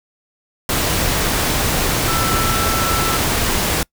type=tone in noise; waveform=sine; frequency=1331 Hz; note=E6; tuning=16 cents sharp; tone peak=-21 dBFS; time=2.08-3.17 s; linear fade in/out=2 ms; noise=pink; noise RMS=-18 dBFS; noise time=0.69-3.83 s; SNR=-6 dB; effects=noise-tail reverb RT60 0.1 s tail -25 dB re dry